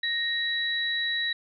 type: tone pair together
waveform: sine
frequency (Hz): 1864.7 / 3908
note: A#6 / B7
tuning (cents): 0 / -19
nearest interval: octave + minor second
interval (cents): 1281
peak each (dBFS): -28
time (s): 0.03-1.33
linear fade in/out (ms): 5
effects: none